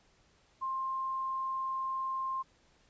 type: tone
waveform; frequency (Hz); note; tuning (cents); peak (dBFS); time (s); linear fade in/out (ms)
sine; 1057; C6; +17; -32; 0.61-2.43; 20
effects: pink hiss -67 dBFS RMS until 2.89 s + resampled to 16000 Hz